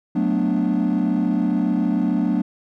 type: chord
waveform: triangle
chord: B minor seventh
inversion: second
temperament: equal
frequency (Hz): 185 / 220 / 246.9 / 293.7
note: F#3 / A3 / B3 / D4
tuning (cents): 0 / 0 / 0 / 0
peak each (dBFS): -20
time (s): 0.15-2.42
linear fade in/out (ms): 10
effects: tanh soft clip ceiling -11 dBFS